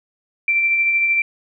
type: tone with tremolo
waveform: sine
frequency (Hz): 2349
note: D7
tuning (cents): 0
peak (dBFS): -13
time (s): 0.48-1.22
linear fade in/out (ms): 2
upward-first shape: sine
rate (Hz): 13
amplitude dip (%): 30
effects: none